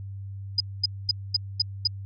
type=tone bursts; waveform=sine; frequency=4978 Hz; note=D#8; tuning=in tune; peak=-18 dBFS; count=6; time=0.58-1.874 s; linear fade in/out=5 ms; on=24 ms; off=230 ms; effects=added 98 Hz sine -34 dBFS peak until 2.05 s